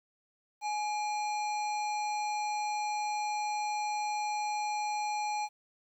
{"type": "harmonic tone with a mistuned harmonic", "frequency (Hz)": 840, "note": "G#5", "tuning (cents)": 19, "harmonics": [1, 3, 5, 7, 9], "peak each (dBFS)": [-31, -41, -45, -48, -50], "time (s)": [0.61, 5.49], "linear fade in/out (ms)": 50, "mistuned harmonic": 3, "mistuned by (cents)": -86, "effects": ["11-bit"]}